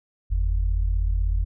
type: tone pair together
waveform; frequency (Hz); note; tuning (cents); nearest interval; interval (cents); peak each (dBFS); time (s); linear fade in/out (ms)
sine; 46.25 / 82.41; F#1 / E2; 0 / 0; minor seventh; 1000; -20 / -27; 0.3-1.45; 20
effects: none